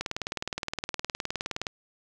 click train, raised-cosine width 0.2 ms, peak -13 dBFS, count 33, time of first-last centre 0.01-1.668 s, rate 19.3 Hz, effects 9-bit

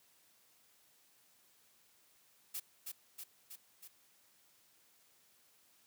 blue noise with echo, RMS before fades -41 dBFS, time 2.54-2.6 s, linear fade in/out 10 ms, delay 320 ms, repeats 4, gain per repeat -3 dB, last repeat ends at 3.88 s, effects white hiss -69 dBFS RMS until 5.86 s + high-pass 80 Hz 12 dB/octave

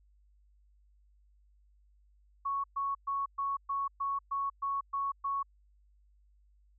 sine tone bursts, 1108.7 Hz, C#6, in tune, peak -30 dBFS, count 10, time 2.45-5.43 s, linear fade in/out 10 ms, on 190 ms, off 120 ms, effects added 50 Hz sine -62 dBFS peak until 6.78 s

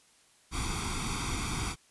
pink noise with comb filter, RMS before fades -33 dBFS, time 0.51-1.76 s, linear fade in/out 50 ms, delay 0.86 ms, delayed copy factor +0.9, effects white hiss -63 dBFS RMS until 1.9 s + resampled to 24000 Hz

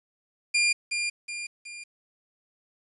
sawtooth tone with echo, 2400 Hz, D7, 37 cents sharp, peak -17 dBFS, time 0.54-0.73 s, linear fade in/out 10 ms, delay 370 ms, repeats 3, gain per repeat -6 dB, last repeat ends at 1.84 s, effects resampled to 24000 Hz + 9-bit

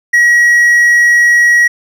triangle tone, 1910 Hz, A#6, 42 cents sharp, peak -3 dBFS, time 0.13-1.68 s, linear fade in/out 10 ms, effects none

